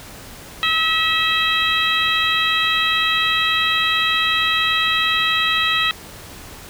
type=harmonic tone with a mistuned harmonic; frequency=645 Hz; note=E5; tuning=38 cents flat; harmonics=2 / 3 / 4 / 5 / 6; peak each=-22 / -22 / -22 / -22 / -22 dBFS; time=0.63-5.91 s; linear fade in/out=0 ms; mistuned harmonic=4; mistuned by=+16 cents; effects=pink hiss -38 dBFS RMS until 6.69 s